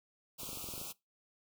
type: band-stop noise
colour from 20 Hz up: white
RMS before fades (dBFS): -44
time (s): 0.38-0.93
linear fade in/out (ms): 20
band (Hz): 1400 to 2400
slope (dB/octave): 96
type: clicks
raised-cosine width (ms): 2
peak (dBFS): -35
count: 9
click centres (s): 0.433 / 0.491 / 0.531 / 0.573 / 0.642 / 0.688 / 0.738 / 0.779 / 0.815
effects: noise-tail reverb RT60 0.2 s tail -21 dB re dry